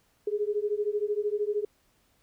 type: beating tone pair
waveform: sine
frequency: 409.9 / 422.9 Hz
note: G#4 / G#4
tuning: -23 / +31 cents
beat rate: 13 Hz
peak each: -29 dBFS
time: 0.27-1.65 s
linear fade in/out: 5 ms
effects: pink hiss -68 dBFS RMS until 2.22 s